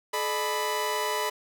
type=tone cluster; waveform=sawtooth; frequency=429 / 603 / 991 Hz; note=A4 / D5 / B5; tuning=-44 / +46 / +6 cents; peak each=-28 / -30 / -25 dBFS; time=0.13-1.3 s; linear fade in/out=10 ms; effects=none